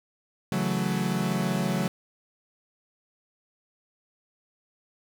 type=chord; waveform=40% pulse; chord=F# minor seventh; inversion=second; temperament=equal; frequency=138.59 / 164.81 / 185 / 220 Hz; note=C#3 / E3 / F#3 / A3; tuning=0 / 0 / 0 / 0 cents; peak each=-31 / -32 / -27 / -30 dBFS; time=0.52-1.88 s; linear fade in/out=2 ms; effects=none